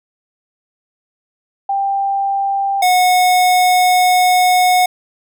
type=tone pair in turn; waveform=sine / square; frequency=790 / 730 Hz; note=G5 / F#5; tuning=+13 / -24 cents; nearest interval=minor second; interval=137 cents; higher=first; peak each=-14 / -10 dBFS; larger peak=second; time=1.69-2.82 / 2.82-4.86 s; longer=second; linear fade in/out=5 ms; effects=none